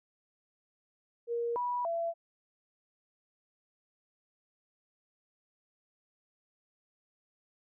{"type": "tone with pitch steps", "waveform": "sine", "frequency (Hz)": [470.5, 977, 673], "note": ["A#4", "B5", "E5"], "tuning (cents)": [16, -19, 36], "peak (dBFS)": -30, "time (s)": [1.27, 2.14], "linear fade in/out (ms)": 50, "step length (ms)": 290, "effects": []}